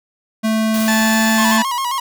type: tone with pitch glide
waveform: square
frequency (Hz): 220 to 223.2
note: A3 to A3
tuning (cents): 0 to +25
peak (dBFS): -15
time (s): 0.43-1.63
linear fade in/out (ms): 20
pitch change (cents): +25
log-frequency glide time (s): 0.79-1.21
type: noise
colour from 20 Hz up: white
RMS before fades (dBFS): -27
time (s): 0.74-1.57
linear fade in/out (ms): 2
type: harmonic tone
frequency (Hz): 874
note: A5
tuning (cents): -12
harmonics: 1 / 2 / 3 / 4 / 5 / 6 / 8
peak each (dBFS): -22 / -19 / -29 / -29 / -31 / -32 / -26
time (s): 0.88-1.62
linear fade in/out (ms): 0
type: tone with vibrato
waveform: 45% pulse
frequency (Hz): 1022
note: C6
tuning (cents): -41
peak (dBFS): -18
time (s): 1.38-2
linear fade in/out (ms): 5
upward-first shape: square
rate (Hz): 7.5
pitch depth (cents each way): 90
effects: none